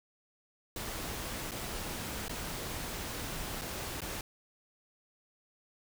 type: noise with dropouts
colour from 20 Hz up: pink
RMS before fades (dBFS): -39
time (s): 0.76-4.21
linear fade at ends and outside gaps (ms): 2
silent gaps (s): 1.511-1.517 / 2.283-2.294 / 3.614-3.618 / 4.006-4.017
effects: none